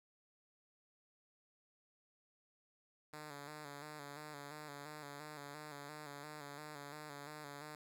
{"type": "tone with vibrato", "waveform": "5% pulse", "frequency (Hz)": 147.3, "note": "D3", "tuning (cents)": 6, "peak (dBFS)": -37, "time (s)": [3.13, 7.75], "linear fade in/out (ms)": 2, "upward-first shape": "square", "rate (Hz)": 2.9, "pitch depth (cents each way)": 50, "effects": []}